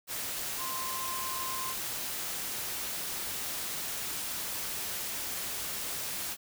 sine tone in noise, 1046.5 Hz, C6, in tune, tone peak -37 dBFS, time 0.57-1.75 s, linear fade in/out 50 ms, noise white, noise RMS -36 dBFS, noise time 0.07-6.37 s, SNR -4 dB, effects none

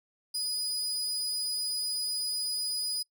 30% pulse tone, 4954 Hz, D#8, 8 cents flat, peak -27 dBFS, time 0.34-3.03 s, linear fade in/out 10 ms, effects noise-tail reverb RT60 0.1 s tail -24 dB re dry

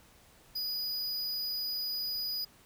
square tone, 4936 Hz, D#8, 15 cents flat, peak -33 dBFS, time 0.55-2.45 s, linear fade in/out 10 ms, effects pink hiss -60 dBFS RMS until 2.65 s

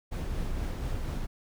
brown noise with tremolo, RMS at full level -31 dBFS, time 0.11-1.27 s, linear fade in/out 20 ms, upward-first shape sine, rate 4.2 Hz, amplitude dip 25%, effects none

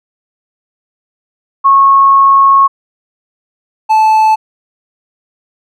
sine / triangle tone pair in turn, 1096 / 872.4 Hz, C#6 / A5, -20 / -15 cents, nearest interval major third, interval 395 cents, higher first, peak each -3 dBFS, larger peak neither, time 1.64-2.68 / 3.89-4.36 s, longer first, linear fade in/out 20 ms, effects none

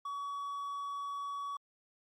triangle tone, 1131 Hz, C#6, 34 cents sharp, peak -35 dBFS, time 0.05-1.57 s, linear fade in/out 5 ms, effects Opus 48 kbps

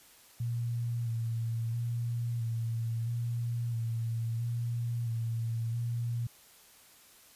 sine tone with vibrato, 116.54 Hz, A#2, in tune, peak -30 dBFS, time 0.4-6.27 s, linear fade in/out 5 ms, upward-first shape square, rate 0.75 Hz, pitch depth 27 cents each way, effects white hiss -58 dBFS RMS until 7.35 s + resampled to 32000 Hz

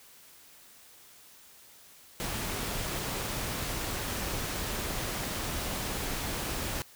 pink noise, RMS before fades -34 dBFS, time 2.2-6.82 s, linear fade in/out 0 ms, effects white hiss -55 dBFS RMS until 6.95 s

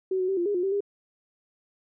sine tone with pitch steps, 376.8 / 369.4 / 386.4 / 347.2 / 409.4 / 356.3 / 387.9 / 404.1 Hz, F#4 / F#4 / G4 / F4 / G#4 / F4 / G4 / G#4, +32 / -3 / -25 / -10 / -25 / +35 / -18 / -47 cents, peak -23 dBFS, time 0.11-0.806 s, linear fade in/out 5 ms, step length 87 ms, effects none

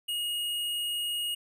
square tone, 2873 Hz, F7, 48 cents sharp, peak -30 dBFS, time 0.08-1.35 s, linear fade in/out 10 ms, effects none

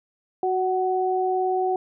sine tone pair together, 370.8 / 747 Hz, F#4 / F#5, +4 / +16 cents, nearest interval octave, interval 1212 cents, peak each -23 / -23 dBFS, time 0.43-1.76 s, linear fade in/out 2 ms, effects none

